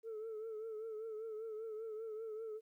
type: tone with vibrato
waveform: sine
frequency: 440 Hz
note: A4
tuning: in tune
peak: -40 dBFS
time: 0.03-2.61 s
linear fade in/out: 50 ms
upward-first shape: triangle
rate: 5.1 Hz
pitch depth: 69 cents each way
effects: tanh soft clip ceiling -40 dBFS + 13-bit